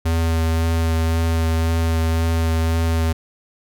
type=tone with vibrato; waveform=square; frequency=81.9 Hz; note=E2; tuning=11 cents flat; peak=-17 dBFS; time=0.05-3.13 s; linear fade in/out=10 ms; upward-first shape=sine; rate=1.9 Hz; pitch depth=13 cents each way; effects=none